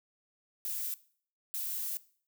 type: noise bursts at uneven times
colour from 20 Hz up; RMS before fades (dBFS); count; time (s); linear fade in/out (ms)
violet; -36; 2; 0.65-0.94 / 1.54-1.97; 0
effects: noise-tail reverb RT60 0.5 s tail -19 dB re dry